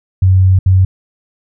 sine tone bursts at uneven times, 93.8 Hz, F#2, 24 cents sharp, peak -5 dBFS, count 2, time 0.22-0.59 / 0.66-0.85 s, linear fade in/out 5 ms, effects none

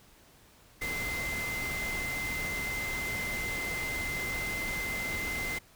sine tone in noise, 2070 Hz, C7, 19 cents flat, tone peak -33 dBFS, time 0.81-5.59 s, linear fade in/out 10 ms, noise pink, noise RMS -38 dBFS, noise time 0.81-5.59 s, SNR +2 dB, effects pink hiss -59 dBFS RMS until 5.75 s

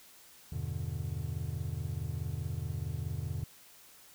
triangle chord, E minor seventh, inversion none, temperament just, 82.41 / 98.89 / 123.61 / 148.33 Hz, E2 / G2 / B2 / D3, 0 / +16 / +2 / +18 cents, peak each -37 / -38 / -37 / -38 dBFS, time 0.52-3.44 s, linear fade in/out 5 ms, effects white hiss -57 dBFS RMS until 4.14 s

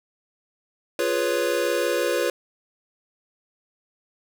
square chord, C# dominant seventh, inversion first, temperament equal, 349.2 / 415.3 / 493.9 / 554.4 Hz, E#4 / G#4 / B4 / C#5, 0 / 0 / 0 / 0 cents, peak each -28 / -30 / -26 / -27 dBFS, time 0.99-2.3 s, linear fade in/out 2 ms, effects none

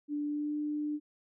sine tone with pitch glide, 293.7 to 298.1 Hz, D4 to D4, 0 to +26 cents, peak -31 dBFS, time 0.08-1 s, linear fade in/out 50 ms, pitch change +26 cents, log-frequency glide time 0.24-0.55 s, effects none

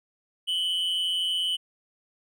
triangle tone pair together, 2976 / 3153 Hz, F#7 / G7, +9 / +9 cents, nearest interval minor second, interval 100 cents, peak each -24 / -29 dBFS, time 0.47-1.57 s, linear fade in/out 20 ms, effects none

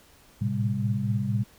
sine tone cluster, 110.2 / 114.4 / 130.3 / 199.5 Hz, A2 / A#2 / C3 / G3, +3 / -32 / -7 / +31 cents, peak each -28 / -32 / -29 / -29 dBFS, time 0.41-1.44 s, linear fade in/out 10 ms, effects pink hiss -56 dBFS RMS until 1.58 s

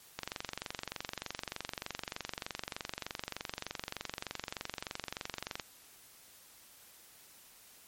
click train, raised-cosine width 0.2 ms, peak -19 dBFS, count 127, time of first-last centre 0.19-5.598 s, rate 23.3 Hz, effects white hiss -58 dBFS RMS until 7.87 s + MP3 64 kbps

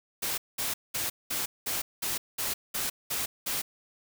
white noise bursts, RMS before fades -31 dBFS, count 10, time 0.22-3.62 s, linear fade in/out 10 ms, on 160 ms, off 200 ms, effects none

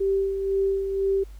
sine tone with tremolo, 390 Hz, G4, 9 cents flat, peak -19 dBFS, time 0-1.24 s, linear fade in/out 10 ms, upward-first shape sine, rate 2 Hz, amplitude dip 50%, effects added 50 Hz sine -39 dBFS peak until 1.39 s + pink hiss -58 dBFS RMS until 1.39 s

